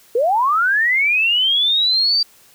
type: linear sweep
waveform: sine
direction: up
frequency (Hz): 440 to 4699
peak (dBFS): -13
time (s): 0.15-2.23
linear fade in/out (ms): 5
effects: white hiss -50 dBFS RMS until 2.54 s